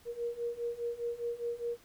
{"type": "beating tone pair", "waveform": "sine", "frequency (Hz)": [470, 474.9], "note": ["A#4", "A#4"], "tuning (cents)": [14, 32], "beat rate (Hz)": 4.9, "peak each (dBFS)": [-38, -36], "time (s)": [0.05, 1.78], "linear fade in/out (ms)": 50, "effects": ["pink hiss -61 dBFS RMS until 1.84 s"]}